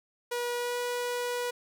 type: tone with pitch glide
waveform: sawtooth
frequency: 483.2 to 487.7 Hz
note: B4 to B4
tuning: -38 to -22 cents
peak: -26 dBFS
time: 0.31-1.51 s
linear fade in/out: 10 ms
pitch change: +16 cents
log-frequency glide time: 0.56-0.78 s
effects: none